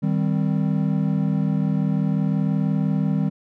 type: chord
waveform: triangle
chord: C minor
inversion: first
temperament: equal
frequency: 155.56 / 196 / 261.6 Hz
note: Eb3 / G3 / C4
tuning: 0 / 0 / 0 cents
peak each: -20 / -20 / -25 dBFS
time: 0.02-3.3 s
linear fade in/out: 20 ms
effects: none